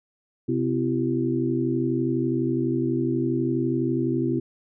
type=tone cluster; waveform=sine; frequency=131.2 / 254.5 / 333.9 / 386 Hz; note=C3 / C4 / E4 / G4; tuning=+5 / -48 / +22 / -27 cents; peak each=-28 / -26 / -25 / -30 dBFS; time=0.48-4.4 s; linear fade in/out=10 ms; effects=none